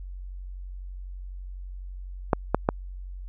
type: clicks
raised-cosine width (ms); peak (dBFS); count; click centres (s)
1; -5; 3; 2.332 / 2.546 / 2.689
effects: added 46 Hz sine -35 dBFS peak until 3.28 s